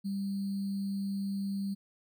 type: tone with sample-and-hold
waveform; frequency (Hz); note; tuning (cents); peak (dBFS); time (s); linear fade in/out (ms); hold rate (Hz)
sine; 197.2; G3; +11; -31; 0.04-1.75; 20; 4410
effects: none